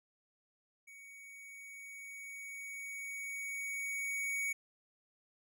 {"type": "tone with level ramp", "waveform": "square", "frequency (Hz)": 2242, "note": "C#7", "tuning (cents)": 19, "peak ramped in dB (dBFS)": [-53, -34], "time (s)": [0.87, 4.53], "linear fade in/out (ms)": 10, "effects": []}